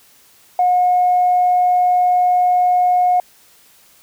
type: tone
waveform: sine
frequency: 722 Hz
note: F#5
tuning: 43 cents flat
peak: -10 dBFS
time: 0.59-3.2 s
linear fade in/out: 2 ms
effects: tanh soft clip ceiling -6 dBFS + white hiss -50 dBFS RMS until 4.02 s